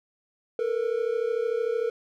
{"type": "tone pair together", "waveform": "triangle", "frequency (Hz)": [446.9, 480.2], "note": ["A4", "B4"], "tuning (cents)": [27, -49], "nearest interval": "minor second", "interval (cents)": 124, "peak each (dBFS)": -25, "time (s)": [0.59, 1.9], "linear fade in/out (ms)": 2, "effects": []}